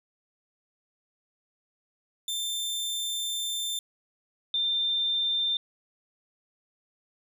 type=tone pair in turn; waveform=sawtooth / sine; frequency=3570 / 3588 Hz; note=A7 / A7; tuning=+24 / +33 cents; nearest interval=unison; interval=9 cents; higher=second; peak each=-26 / -24 dBFS; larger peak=second; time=2.28-3.79 / 4.54-5.57 s; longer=first; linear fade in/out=2 ms; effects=none